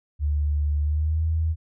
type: tone with pitch glide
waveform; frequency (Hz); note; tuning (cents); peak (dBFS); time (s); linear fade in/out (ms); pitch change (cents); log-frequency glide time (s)
sine; 73.7 to 80.37; D2 to E2; +7 to -43; -20; 0.19-1.56; 50; +150; 0.81-1.24
effects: none